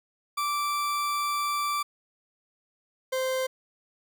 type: tone pair in turn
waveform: 40% pulse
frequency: 1168 / 520.3 Hz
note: D6 / C5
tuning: -10 / -10 cents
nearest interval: octave + major second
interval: 1400 cents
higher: first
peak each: -25 dBFS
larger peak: neither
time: 0.37-1.83 / 3.12-3.47 s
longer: first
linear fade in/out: 10 ms
effects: 10-bit